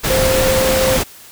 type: tone in noise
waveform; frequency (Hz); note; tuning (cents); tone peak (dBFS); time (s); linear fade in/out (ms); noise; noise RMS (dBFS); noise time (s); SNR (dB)
sine; 523.3; C5; 0; -14; 0.09-0.98; 20; pink; -17; 0.03-1.04; 0
effects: white hiss -40 dBFS RMS until 1.31 s